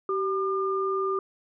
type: tone pair together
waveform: sine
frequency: 385.3 / 1203 Hz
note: G4 / D6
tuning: -30 / +41 cents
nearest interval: octave + minor sixth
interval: 1971 cents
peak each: -26 / -28 dBFS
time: 0.09-1.19 s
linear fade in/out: 2 ms
effects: none